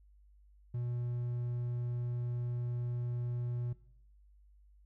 triangle tone, 121.1 Hz, B2, 34 cents flat, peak -32 dBFS, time 0.74-3.73 s, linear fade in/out 5 ms, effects noise-tail reverb RT60 0.6 s tail -17 dB re dry + added 50 Hz sine -59 dBFS peak until 4.85 s

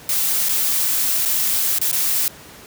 blue noise with dropouts, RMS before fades -19 dBFS, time 0.09-2.28 s, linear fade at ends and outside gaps 1 ms, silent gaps 0.487-0.492 / 1.252-1.257 / 1.786-1.814 / 1.915-1.928 s, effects pink hiss -41 dBFS RMS until 2.66 s + high-pass 80 Hz 12 dB/octave

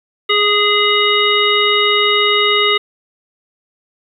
harmonic tone with a mistuned harmonic, 415.2 Hz, G#4, in tune, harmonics 1 / 3 / 5 / 7 / 9, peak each -17 / -17 / -17 / -17 / -17 dBFS, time 0.29-2.78 s, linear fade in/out 10 ms, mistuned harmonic 5, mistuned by -16 cents, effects 8-bit

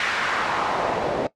pink noise with band-pass filter sweep, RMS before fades -24 dBFS, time 0-1.27 s, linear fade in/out 2 ms, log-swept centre 1900 to 480 Hz, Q 1.5, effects noise-tail reverb RT60 0.1 s tail -17 dB re dry + low-pass 7000 Hz 12 dB/octave

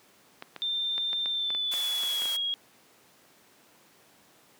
clicks, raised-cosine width 0.3 ms, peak -22 dBFS, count 11, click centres 0.424 / 0.563 / 0.98 / 1.131 / 1.259 / 1.504 / 1.549 / 1.738 / 2.035 / 2.22 / 2.256 s
sine tone with pitch glide, 3589 to 3291 Hz, A7 to G#7, +34 to -16 cents, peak -27 dBFS, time 0.62-2.54 s, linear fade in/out 0 ms, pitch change -150 cents, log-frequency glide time 1.29-2.32 s
white band-pass noise, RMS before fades -39 dBFS, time 1.71-2.37 s, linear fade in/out 10 ms, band 510 to 16000 Hz, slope 24 dB/octave
effects pink hiss -59 dBFS RMS until 4.59 s + high-pass 200 Hz 12 dB/octave

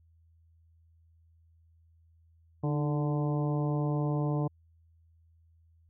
harmonic tone with a mistuned harmonic, 146.83 Hz, D3, in tune, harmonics 1 / 2 / 3 / 4 / 5 / 6 / 7, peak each -28 / -34 / -38 / -40 / -42 / -44 / -45 dBFS, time 2.63-4.48 s, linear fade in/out 10 ms, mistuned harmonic 2, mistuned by +55 cents, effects added 82 Hz sine -60 dBFS peak until 5.89 s

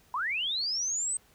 sine linear sweep, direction up, 932.3 to 8340 Hz, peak -28 dBFS, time 0.14-1.17 s, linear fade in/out 2 ms, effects pink hiss -62 dBFS RMS until 1.34 s

